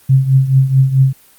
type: tone with tremolo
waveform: sine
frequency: 133.5 Hz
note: C3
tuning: 35 cents sharp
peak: -4 dBFS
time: 0.09-1.13 s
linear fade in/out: 10 ms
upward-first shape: triangle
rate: 4.6 Hz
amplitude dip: 80%
effects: white hiss -47 dBFS RMS until 1.38 s + Opus 32 kbps